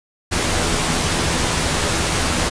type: noise with comb filter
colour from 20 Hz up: pink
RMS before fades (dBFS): -19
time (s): 0.31-2.5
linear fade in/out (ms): 20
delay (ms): 12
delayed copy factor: +0.5
effects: resampled to 22050 Hz